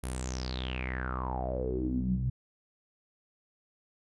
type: tone with low-pass filter sweep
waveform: sawtooth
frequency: 63.5 Hz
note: B1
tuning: 49 cents sharp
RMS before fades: -33 dBFS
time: 0.03-2.3 s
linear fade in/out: 10 ms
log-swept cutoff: 11000 to 130 Hz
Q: 9.8
effects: none